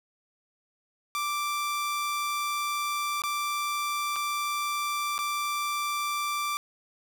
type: tone with dropouts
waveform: sawtooth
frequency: 1174.7 Hz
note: D6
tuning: in tune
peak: -24 dBFS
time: 1.15-6.57 s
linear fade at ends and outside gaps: 0 ms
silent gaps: 3.219-3.237 / 4.159-4.163 / 5.18-5.189 s
effects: none